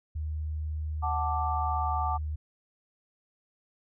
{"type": "tone with pitch glide", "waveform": "sine", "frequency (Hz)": [77, 76.29], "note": ["D#2", "D#2"], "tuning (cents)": [-17, -34], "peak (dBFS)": -30, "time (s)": [0.15, 2.36], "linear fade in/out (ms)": 10, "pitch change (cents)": -17, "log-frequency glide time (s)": [1.45, 1.95]}
{"type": "chord", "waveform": "sine", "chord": "D major", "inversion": "first", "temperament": "equal", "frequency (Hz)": [740, 880, 1174.7], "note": ["F#5", "A5", "D6"], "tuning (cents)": [0, 0, 0], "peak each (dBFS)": -32, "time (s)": [1.02, 2.18], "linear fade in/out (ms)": 20}
{"effects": []}